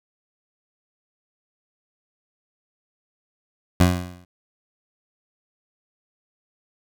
20% pulse tone with exponential decay, 89.4 Hz, F2, 41 cents sharp, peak -6 dBFS, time 3.8-4.25 s, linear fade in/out 5 ms, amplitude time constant 96 ms, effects none

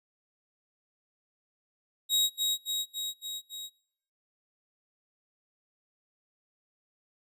sawtooth tone with echo, 3800 Hz, A#7, 33 cents sharp, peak -20 dBFS, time 2.09-2.3 s, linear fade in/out 50 ms, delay 280 ms, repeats 5, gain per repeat -3 dB, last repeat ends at 3.7 s, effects noise-tail reverb RT60 0.7 s tail -24 dB re dry + resampled to 32000 Hz

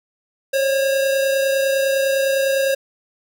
square tone pair together, 541.1 / 571 Hz, C#5 / D5, -42 / -49 cents, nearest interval minor second, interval 93 cents, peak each -17 / -28 dBFS, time 0.53-2.75 s, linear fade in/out 10 ms, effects none

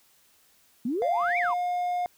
sine exponential two-way sweep, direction up then down, 220 to 2384 to 913 Hz, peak -25 dBFS, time 0.85-1.54 s, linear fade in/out 5 ms, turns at 1.38 s
triangle tone with pitch glide, 698 to 713.5 Hz, F5 to F5, -1 to +37 cents, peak -23 dBFS, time 1.02-2.06 s, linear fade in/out 0 ms, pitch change +38 cents, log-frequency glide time 1.16-1.59 s
effects tanh soft clip ceiling -14 dBFS + white hiss -62 dBFS RMS until 2.17 s

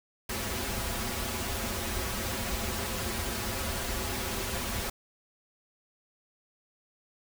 pink noise with comb filter, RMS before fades -33 dBFS, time 0.29-4.9 s, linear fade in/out 5 ms, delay 6.6 ms, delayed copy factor -0.85, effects none

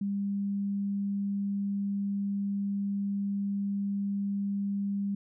sine tone, 200 Hz, G3, 35 cents sharp, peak -28 dBFS, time 0.01-5.15 s, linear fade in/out 5 ms, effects none

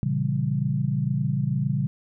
sine chord, A# diminished seventh, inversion none, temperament equal with one note detuned, 116.54 / 138.59 / 165.48 / 196 Hz, A#2 / C#3 / E3 / G3, 0 / 0 / +7 / 0 cents, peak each -29 / -24 / -30 / -29 dBFS, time 0.03-1.87 s, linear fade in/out 0 ms, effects none

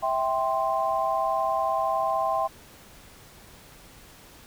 sine chord, C major, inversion first, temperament just, 654.1 / 784.9 / 1046.5 Hz, E5 / G5 / C6, -14 / +2 / 0 cents, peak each -27 dBFS, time 0.02-2.48 s, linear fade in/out 20 ms, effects pink hiss -50 dBFS RMS until 4.46 s

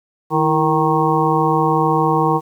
harmonic tone with a mistuned harmonic, 155.56 Hz, D#3, in tune, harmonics 1 / 2 / 3 / 5 / 6 / 7, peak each -20 / -20 / -20 / -20 / -20 / -20 dBFS, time 0.3-2.41 s, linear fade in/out 50 ms, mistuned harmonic 2, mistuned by +86 cents, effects 8-bit

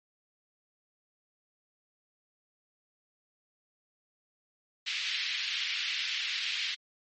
pink band-pass noise, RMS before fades -34 dBFS, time 4.86-6.75 s, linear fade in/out 10 ms, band 2200 to 4400 Hz, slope 24 dB/octave, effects MP3 32 kbps

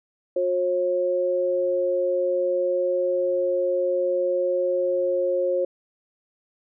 sine tone pair together, 360 / 539.4 Hz, F#4 / C#5, -47 / -47 cents, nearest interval perfect fifth, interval 700 cents, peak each -26 / -21 dBFS, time 0.36-5.65 s, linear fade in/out 5 ms, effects none

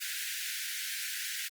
pink high-pass noise, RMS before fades -37 dBFS, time 0-1.49 s, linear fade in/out 20 ms, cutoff 1500 Hz, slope 96 dB/octave, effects Opus 32 kbps

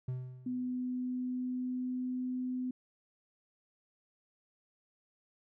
triangle tone with exponential decay, 127.3 Hz, C3, 47 cents flat, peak -30 dBFS, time 0.08-0.82 s, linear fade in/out 5 ms, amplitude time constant 160 ms
sine tone with pitch glide, 250.7 to 253.2 Hz, B3 to B3, +26 to +43 cents, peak -33 dBFS, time 0.46-2.71 s, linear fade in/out 5 ms, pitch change +17 cents, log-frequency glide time 0.57-2.3 s
effects none

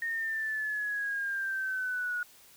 sine exponential sweep, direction down, 1849 to 1448 Hz, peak -30 dBFS, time 0.02-2.23 s, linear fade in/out 2 ms, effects white hiss -57 dBFS RMS until 2.56 s

